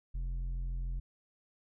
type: tone with low-pass filter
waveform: square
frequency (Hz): 43.54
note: F1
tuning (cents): -5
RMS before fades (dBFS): -36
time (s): 0.14-1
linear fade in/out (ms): 10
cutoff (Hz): 99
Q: 1.1
effects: none